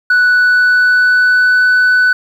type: tone with pitch glide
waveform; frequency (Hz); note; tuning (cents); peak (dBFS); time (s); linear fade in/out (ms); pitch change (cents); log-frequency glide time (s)
sine; 1481 to 1495.6; F#6 to F#6; +1 to +18; -4; 0.1-2.13; 5; +17; 0.24-1.64
effects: tanh soft clip ceiling -6 dBFS + 7-bit